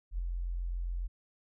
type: tone with ADSR envelope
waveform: sine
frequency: 43.65 Hz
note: F1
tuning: in tune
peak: -29 dBFS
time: 0.11-1.08 s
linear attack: 74 ms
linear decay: 9 ms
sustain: -3 dB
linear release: 21 ms
effects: none